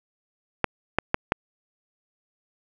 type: clicks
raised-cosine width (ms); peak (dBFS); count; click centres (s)
0.5; -4; 4; 0.643 / 0.986 / 1.144 / 1.321
effects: none